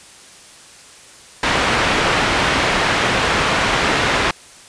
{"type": "low-pass noise", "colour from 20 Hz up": "white", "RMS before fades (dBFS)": -17, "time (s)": [1.43, 4.31], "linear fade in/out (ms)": 2, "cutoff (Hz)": 2200, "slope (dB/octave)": 12, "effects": ["white hiss -42 dBFS RMS until 4.68 s", "resampled to 22050 Hz"]}